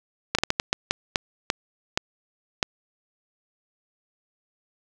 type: slowing click train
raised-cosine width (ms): 0.2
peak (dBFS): -3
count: 11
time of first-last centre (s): 0.35-2.628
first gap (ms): 36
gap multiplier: 1.38
effects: none